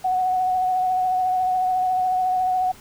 sine tone with vibrato, 740 Hz, F#5, in tune, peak -18 dBFS, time 0.04-2.72 s, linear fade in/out 10 ms, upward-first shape sine, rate 14 Hz, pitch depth 20 cents each way, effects pink hiss -47 dBFS RMS until 2.8 s

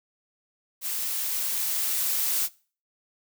blue noise with level ramp, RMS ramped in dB -30 to -25 dBFS, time 0.81-2.49 s, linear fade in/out 50 ms, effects noise-tail reverb RT60 0.4 s tail -22 dB re dry

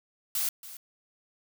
blue noise with echo, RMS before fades -29 dBFS, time 0.35-0.49 s, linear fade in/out 2 ms, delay 280 ms, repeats 1, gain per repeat -15 dB, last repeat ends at 0.77 s, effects none

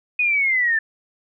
sine linear sweep, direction down, 2500 to 1749 Hz, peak -16 dBFS, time 0.19-0.79 s, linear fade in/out 5 ms, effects none

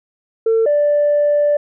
sine tone pair in turn, 450 / 586.4 Hz, A4 / D5, +39 / -3 cents, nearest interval perfect fourth, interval 458 cents, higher second, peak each -10 dBFS, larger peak neither, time 0.46-0.66 / 0.66-1.57 s, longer second, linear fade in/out 5 ms, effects tanh soft clip ceiling -8 dBFS

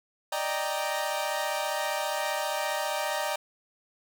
sawtooth chord, Eb major seventh, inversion third, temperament equal, 587.3 / 622.3 / 784 / 932.3 Hz, D5 / Eb5 / G5 / Bb5, 0 / 0 / 0 / 0 cents, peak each -30 dBFS, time 0.32-3.36 s, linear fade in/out 5 ms, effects none

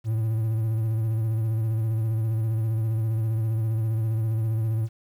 triangle tone with vibrato, 111.2 Hz, A2, 19 cents sharp, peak -20 dBFS, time 0.04-4.89 s, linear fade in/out 50 ms, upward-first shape sine, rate 15 Hz, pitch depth 41 cents each way, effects 9-bit

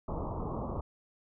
pink low-pass noise, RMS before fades -36 dBFS, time 0.08-0.81 s, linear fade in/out 5 ms, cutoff 1200 Hz, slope 96 dB/octave, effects none

